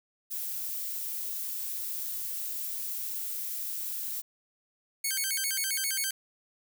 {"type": "noise", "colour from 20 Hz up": "violet", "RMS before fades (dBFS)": -35, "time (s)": [0.3, 4.22], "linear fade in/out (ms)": 20}
{"type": "tone with vibrato", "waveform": "5% pulse", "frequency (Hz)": 1859, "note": "A#6", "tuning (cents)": -5, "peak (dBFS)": -18, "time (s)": [5.04, 6.11], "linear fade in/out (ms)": 5, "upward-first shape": "square", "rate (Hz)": 7.5, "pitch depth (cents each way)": 300}
{"effects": []}